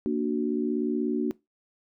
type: chord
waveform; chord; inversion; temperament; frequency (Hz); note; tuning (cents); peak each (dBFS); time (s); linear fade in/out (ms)
sine; Bb augmented; none; equal; 233.1 / 293.7 / 370; Bb3 / D4 / F#4; 0 / 0 / 0; -28 / -28 / -29; 0.06-1.31; 0
effects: noise-tail reverb RT60 0.2 s tail -21 dB re dry